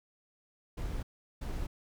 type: noise bursts at uneven times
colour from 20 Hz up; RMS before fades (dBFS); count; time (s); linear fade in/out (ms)
brown; -36; 2; 0.77-1.03 / 1.41-1.67; 10
effects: none